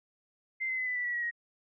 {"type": "tone with pitch steps", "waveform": "sine", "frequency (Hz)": [2081, 2052, 2024, 1996.2, 1968.7, 1941.6, 1914.9, 1888.5], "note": ["C7", "C7", "B6", "B6", "B6", "B6", "A#6", "A#6"], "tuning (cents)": [-10, -34, 42, 18, -6, -30, 46, 22], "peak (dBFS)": -30, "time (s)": [0.6, 1.312], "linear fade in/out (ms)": 20, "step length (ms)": 89, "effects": []}